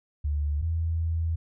sine tone pair in turn, 73.42 / 82.19 Hz, D2 / E2, 0 / -5 cents, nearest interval major second, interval 195 cents, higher second, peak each -24 dBFS, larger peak neither, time 0.24-0.62 / 0.62-1.36 s, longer second, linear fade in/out 10 ms, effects none

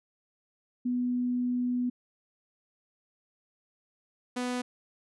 sine / sawtooth tone pair in turn, 246.9 / 248.1 Hz, B3 / B3, 0 / +8 cents, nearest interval unison, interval 8 cents, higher second, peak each -26 dBFS, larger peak neither, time 0.85-1.9 / 4.36-4.62 s, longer first, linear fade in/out 10 ms, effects resampled to 24000 Hz

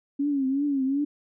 sine tone with vibrato, 276.4 Hz, C#4, 5 cents flat, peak -22 dBFS, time 0.19-1.05 s, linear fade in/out 10 ms, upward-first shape triangle, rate 2.7 Hz, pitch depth 110 cents each way, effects none

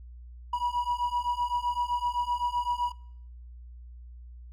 triangle beating tone pair, 966 / 973.8 Hz, B5 / B5, -39 / -25 cents, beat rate 7.8 Hz, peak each -28 dBFS, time 0.53-2.92 s, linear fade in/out 5 ms, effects noise-tail reverb RT60 0.7 s tail -23 dB re dry + added 60 Hz sine -43 dBFS peak until 4.52 s

